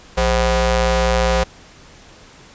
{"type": "ring-modulated tone", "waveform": "sawtooth", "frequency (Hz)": 233.1, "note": "A#3", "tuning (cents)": 0, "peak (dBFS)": -7, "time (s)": [0.17, 1.44], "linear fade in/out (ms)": 10, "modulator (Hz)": 292, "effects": ["pink hiss -44 dBFS RMS until 2.54 s", "resampled to 16000 Hz"]}